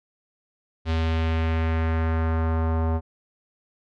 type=tone with low-pass filter sweep; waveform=square; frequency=81.1 Hz; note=E2; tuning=28 cents flat; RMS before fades=-23 dBFS; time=0.85-3.01 s; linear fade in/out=50 ms; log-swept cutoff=3800 to 910 Hz; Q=1.5; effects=none